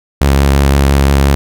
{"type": "tone with vibrato", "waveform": "sawtooth", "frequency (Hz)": 69.3, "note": "C#2", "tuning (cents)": 0, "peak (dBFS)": -3, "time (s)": [0.21, 1.35], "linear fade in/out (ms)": 0, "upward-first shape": "sine", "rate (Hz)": 5.8, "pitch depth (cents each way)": 19, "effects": []}